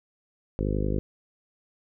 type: harmonic tone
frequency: 50.9 Hz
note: G#1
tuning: 34 cents flat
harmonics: 1 / 2 / 3 / 4 / 5 / 6 / 7 / 8 / 9 / 10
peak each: -28 / -31 / -33 / -34 / -35 / -36 / -36 / -37 / -38 / -38 dBFS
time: 0.59-0.99 s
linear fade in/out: 0 ms
effects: none